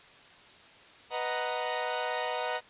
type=chord; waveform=sawtooth; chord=B major seventh; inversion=none; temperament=equal; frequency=493.9 / 622.3 / 740 / 932.3 Hz; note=B4 / D#5 / F#5 / A#5; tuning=0 / 0 / 0 / 0 cents; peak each=-32 dBFS; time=1.1-2.61 s; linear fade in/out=50 ms; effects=white hiss -54 dBFS RMS until 2.69 s + resampled to 8000 Hz